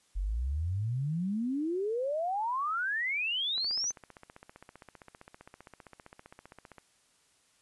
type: exponential sweep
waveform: sine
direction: up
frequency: 43.65 to 6270 Hz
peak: -29 dBFS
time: 0.15-3.92 s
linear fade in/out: 20 ms
type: click train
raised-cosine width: 0.5 ms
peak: -33 dBFS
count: 50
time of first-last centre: 3.58-6.783 s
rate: 15.3 Hz
effects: white hiss -68 dBFS RMS until 7.61 s + resampled to 24000 Hz